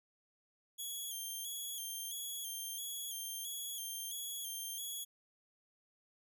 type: tone with vibrato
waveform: 5% pulse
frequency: 3263 Hz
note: G#7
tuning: 31 cents flat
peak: -33 dBFS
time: 0.78-5.05 s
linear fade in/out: 20 ms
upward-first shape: square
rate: 1.5 Hz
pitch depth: 49 cents each way
effects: none